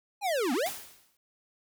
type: linear two-way sweep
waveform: square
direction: down then up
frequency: 849 to 227.3 to 849 Hz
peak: -27 dBFS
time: 0.21-0.7 s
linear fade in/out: 50 ms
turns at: 0.53 s
type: noise with exponential decay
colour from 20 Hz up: white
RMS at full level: -34 dBFS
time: 0.66-1.17 s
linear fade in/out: 2 ms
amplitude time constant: 110 ms
effects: none